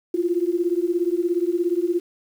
sine beating tone pair, 339.9 / 356.9 Hz, F4 / F4, -47 / +38 cents, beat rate 17 Hz, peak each -22 dBFS, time 0.14-2 s, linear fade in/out 5 ms, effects 8-bit

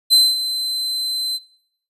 40% pulse tone with ADSR envelope, 4065 Hz, B7, 49 cents sharp, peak -7 dBFS, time 0.1-1.39 s, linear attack 31 ms, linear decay 220 ms, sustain -13 dB, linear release 38 ms, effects noise-tail reverb RT60 0.7 s tail -20 dB re dry + resampled to 32000 Hz

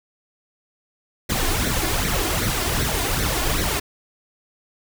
pink noise with flanger, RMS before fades -22 dBFS, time 1.29-3.8 s, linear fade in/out 10 ms, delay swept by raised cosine 0.5 to 2.9 ms, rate 2.6 Hz, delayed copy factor +0.65, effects none

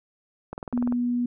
click train, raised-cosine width 1 ms, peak -20 dBFS, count 9, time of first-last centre 0.53-0.924 s, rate 20.3 Hz
sine tone, 243.1 Hz, B3, 27 cents flat, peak -22 dBFS, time 0.73-1.26 s, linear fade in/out 5 ms
effects none

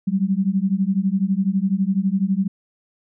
sine beating tone pair, 187.2 / 199.2 Hz, F#3 / G3, +20 / +28 cents, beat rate 12 Hz, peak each -20 dBFS, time 0.07-2.48 s, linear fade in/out 10 ms, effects none

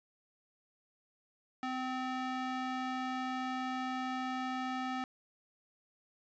square tone with band-pass filter, 257.6 Hz, C4, 27 cents flat, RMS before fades -37 dBFS, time 1.63-5.04 s, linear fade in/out 0 ms, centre 1200 Hz, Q 0.69, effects resampled to 16000 Hz + 11-bit

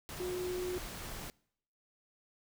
sine tone in noise, 362.5 Hz, F#4, 35 cents flat, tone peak -35 dBFS, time 0.2-0.78 s, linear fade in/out 0 ms, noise pink, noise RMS -44 dBFS, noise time 0.09-1.3 s, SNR +6 dB, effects noise-tail reverb RT60 0.7 s tail -25 dB re dry

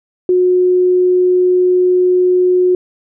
sine tone, 363.4 Hz, F#4, 31 cents flat, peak -8 dBFS, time 0.29-2.75 s, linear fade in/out 2 ms, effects none

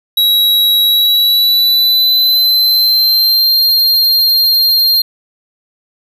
square tone with pitch glide, 3870 to 4196 Hz, B7 to C8, -36 to +4 cents, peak -8 dBFS, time 0.17-5.02 s, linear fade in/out 5 ms, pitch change +140 cents, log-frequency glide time 0.84-3.63 s, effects 7-bit

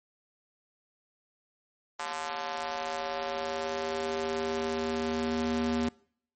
square tone with high-pass filter sweep, 79.5 Hz, D#2, 38 cents sharp, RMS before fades -32 dBFS, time 1.99-5.89 s, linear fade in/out 5 ms, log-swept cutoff 920 to 220 Hz, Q 1.9, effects noise-tail reverb RT60 0.6 s tail -24 dB re dry + MP3 32 kbps

